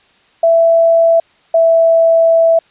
sine tone pair in turn, 664 / 659.8 Hz, E5 / E5, +12 / +1 cents, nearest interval unison, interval 11 cents, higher first, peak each -6 dBFS, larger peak neither, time 0.43-1.2 / 1.54-2.59 s, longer second, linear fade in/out 5 ms, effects white hiss -51 dBFS RMS until 2.7 s + resampled to 8000 Hz

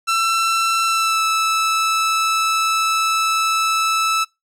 sawtooth tone with pitch glide, 1339 to 1312.2 Hz, E6 to E6, +27 to -8 cents, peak -12 dBFS, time 0.07-4.25 s, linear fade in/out 20 ms, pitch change -35 cents, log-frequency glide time 0.86-1.23 s, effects noise-tail reverb RT60 0.2 s tail -24 dB re dry + low-pass 11000 Hz 12 dB/octave

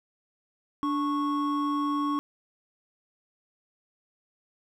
triangle tone pair together, 292.1 / 1103 Hz, D4 / C#6, -9 / -9 cents, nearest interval octave + major seventh, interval 2300 cents, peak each -25 / -27 dBFS, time 0.83-2.19 s, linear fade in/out 0 ms, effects none

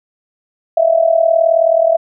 sine tone with amplitude modulation, 659.3 Hz, E5, in tune, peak -5 dBFS, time 0.77-1.97 s, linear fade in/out 5 ms, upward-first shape sine, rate 39.1 Hz, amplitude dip 80%, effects none

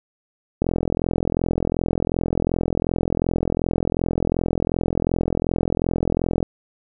click train, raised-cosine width 2 ms, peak -7 dBFS, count 249, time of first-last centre 0.62-6.428 s, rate 42.7 Hz, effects none

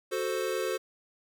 square chord, F# diminished, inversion none, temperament equal, 370 / 440 / 523.3 Hz, F#4 / A4 / C5, 0 / 0 / 0 cents, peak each -34 dBFS, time 0.11-0.78 s, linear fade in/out 20 ms, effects none

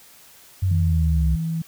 sine linear sweep, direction down, 95.8 to 64.6 Hz, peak -17 dBFS, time 0.62-1.36 s, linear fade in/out 10 ms
sine tone with pitch glide, 160.6 to 163.31 Hz, E3 to E3, -45 to -16 cents, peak -22 dBFS, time 0.71-1.62 s, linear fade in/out 5 ms, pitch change +29 cents, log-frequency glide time 1.18-1.5 s
effects white hiss -49 dBFS RMS until 1.67 s

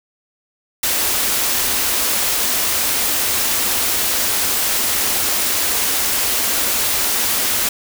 white band-stop noise, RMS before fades -18 dBFS, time 0.83-7.69 s, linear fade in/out 5 ms, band 110 to 190 Hz, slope 96 dB/octave, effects none

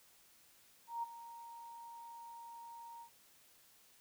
sine tone with ADSR envelope, 932.3 Hz, A#5, in tune, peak -35 dBFS, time 0.87-3.1 s, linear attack 160 ms, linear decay 17 ms, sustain -14 dB, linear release 85 ms, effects white hiss -66 dBFS RMS until 4 s

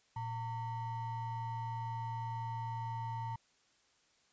triangle ring-modulated tone, 513 Hz, C5, 34 cents flat, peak -32 dBFS, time 0.16-3.36 s, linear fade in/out 5 ms, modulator 398 Hz, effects white hiss -71 dBFS RMS until 4.32 s + resampled to 16000 Hz

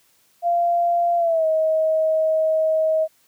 sine tone with pitch glide, 691 to 633.6 Hz, F5 to D#5, -19 to +31 cents, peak -16 dBFS, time 0.42-3.08 s, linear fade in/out 50 ms, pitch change -150 cents, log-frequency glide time 1.17-1.46 s, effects white hiss -60 dBFS RMS until 3.27 s + high-pass 60 Hz 12 dB/octave

